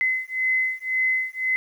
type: beating tone pair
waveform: sine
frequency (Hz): 2040 / 2041.9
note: C7 / C7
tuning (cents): -44 / -43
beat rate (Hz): 1.9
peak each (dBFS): -24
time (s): 0.01-1.56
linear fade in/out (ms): 0
effects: 9-bit